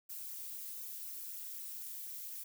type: noise with flanger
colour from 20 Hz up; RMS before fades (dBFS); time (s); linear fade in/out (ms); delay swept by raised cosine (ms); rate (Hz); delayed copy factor
violet; -45; 0.09-2.44; 10; 0.22 to 2.22; 4; -0.55
effects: none